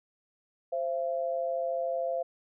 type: tone pair together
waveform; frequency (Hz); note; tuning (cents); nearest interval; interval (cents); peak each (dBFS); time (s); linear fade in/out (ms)
sine; 523.9 / 677; C5 / E5; +2 / +46; major third; 444; -31 / -31; 0.72-2.23; 10
effects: none